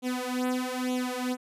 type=tone with flanger; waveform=sawtooth; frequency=252 Hz; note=B3; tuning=35 cents sharp; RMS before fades=-30 dBFS; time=0.02-1.37 s; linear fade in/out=50 ms; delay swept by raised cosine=0.29 to 3.89 ms; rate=1.1 Hz; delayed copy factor=+0.85; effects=resampled to 32000 Hz